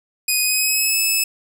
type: tone with pitch glide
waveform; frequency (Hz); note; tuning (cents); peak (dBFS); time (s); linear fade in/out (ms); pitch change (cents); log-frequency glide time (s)
10% pulse; 2492 to 2601; D#7 to E7; +2 to -24; -8; 0.28-1.24; 5; +74; 0.42-0.96
effects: none